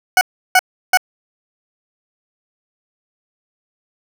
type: tone bursts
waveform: 20% pulse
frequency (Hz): 740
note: F#5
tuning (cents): 0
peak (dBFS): -3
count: 3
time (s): 0.17-0.973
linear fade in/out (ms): 2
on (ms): 41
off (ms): 340
effects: none